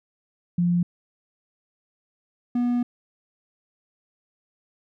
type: tone pair in turn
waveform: sine / triangle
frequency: 174.61 / 243 Hz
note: F3 / B3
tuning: 0 / -28 cents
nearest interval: tritone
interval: 572 cents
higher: second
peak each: -18 dBFS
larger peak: neither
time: 0.58-0.83 / 2.55-2.83 s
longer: second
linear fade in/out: 5 ms
effects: none